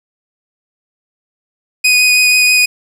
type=tone with vibrato; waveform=sawtooth; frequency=2489 Hz; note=D#7; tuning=in tune; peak=-4 dBFS; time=1.84-2.66 s; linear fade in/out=10 ms; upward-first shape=triangle; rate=6.2 Hz; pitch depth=11 cents each way; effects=low-pass 12000 Hz 12 dB/octave + 7-bit